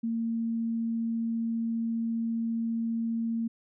sine tone, 228.7 Hz, A#3, 33 cents flat, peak -27 dBFS, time 0.03-3.48 s, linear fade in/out 10 ms, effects none

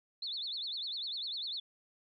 sine tone with vibrato, 3917 Hz, B7, 15 cents flat, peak -36 dBFS, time 0.22-1.6 s, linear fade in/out 5 ms, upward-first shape sine, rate 10 Hz, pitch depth 220 cents each way, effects none

